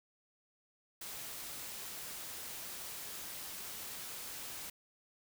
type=noise; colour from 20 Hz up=white; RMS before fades=-45 dBFS; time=1.01-4.7 s; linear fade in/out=5 ms; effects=none